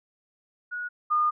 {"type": "tone pair in turn", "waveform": "sine", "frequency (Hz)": [1456, 1218], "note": ["F#6", "D#6"], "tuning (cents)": [-28, -37], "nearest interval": "minor third", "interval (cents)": 309, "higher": "first", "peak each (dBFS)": [-30, -20], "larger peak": "second", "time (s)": [[0.71, 0.89], [1.1, 1.31]], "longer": "second", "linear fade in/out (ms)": 20, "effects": []}